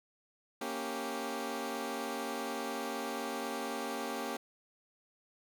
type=chord; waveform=15% pulse; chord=G diminished; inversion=first; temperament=equal; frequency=233.1 / 277.2 / 392 Hz; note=Bb3 / Db4 / G4; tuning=0 / 0 / 0 cents; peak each=-34 dBFS; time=0.61-4.37 s; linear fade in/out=5 ms; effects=none